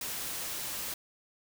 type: noise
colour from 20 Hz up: white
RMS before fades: -37 dBFS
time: 0.01-0.94 s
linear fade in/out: 2 ms
effects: none